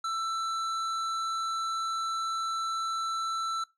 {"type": "tone with hard clipping", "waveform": "triangle", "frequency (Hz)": 1331, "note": "E6", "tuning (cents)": 16, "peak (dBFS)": -31, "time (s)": [0.04, 3.64], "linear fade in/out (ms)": 5, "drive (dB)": 16, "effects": ["noise-tail reverb RT60 0.2 s tail -20 dB re dry", "low-pass 9000 Hz 12 dB/octave"]}